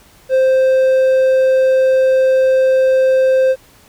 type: tone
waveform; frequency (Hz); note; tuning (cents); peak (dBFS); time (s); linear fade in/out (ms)
triangle; 523.3; C5; 0; -7; 0.29-3.56; 50
effects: pink hiss -47 dBFS RMS until 3.88 s